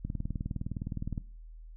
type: click train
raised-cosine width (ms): 5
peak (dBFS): -22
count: 23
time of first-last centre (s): 0.05-1.178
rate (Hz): 19.5
effects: noise-tail reverb RT60 0.4 s tail -18 dB re dry + added 40 Hz sine -45 dBFS peak until 1.76 s